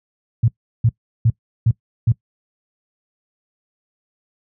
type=tone bursts; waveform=sine; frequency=114.5 Hz; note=A#2; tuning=31 cents flat; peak=-10 dBFS; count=5; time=0.43-2.12 s; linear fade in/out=5 ms; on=50 ms; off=360 ms; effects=noise-tail reverb RT60 0.1 s tail -22 dB re dry + high-pass 60 Hz 12 dB/octave